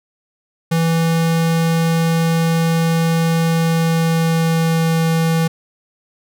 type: tone with pitch glide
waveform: square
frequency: 164.81 to 163.58 Hz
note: E3 to E3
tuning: 0 to -13 cents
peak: -14 dBFS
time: 0.71-5.48 s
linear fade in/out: 10 ms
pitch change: -13 cents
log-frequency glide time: 3.4-5.01 s
effects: none